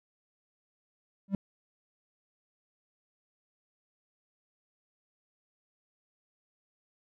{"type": "tone with exponential growth", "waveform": "triangle", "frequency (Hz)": 196, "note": "G3", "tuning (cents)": 0, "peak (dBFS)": -19, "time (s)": [1.28, 1.35], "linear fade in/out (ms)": 2, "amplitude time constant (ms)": 15, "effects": []}